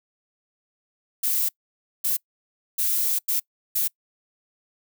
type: noise bursts at uneven times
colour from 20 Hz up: violet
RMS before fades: -23 dBFS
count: 5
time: 1.23-1.49 / 2.04-2.17 / 2.78-3.19 / 3.28-3.4 / 3.75-3.88 s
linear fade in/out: 10 ms
effects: noise-tail reverb RT60 0.1 s tail -25 dB re dry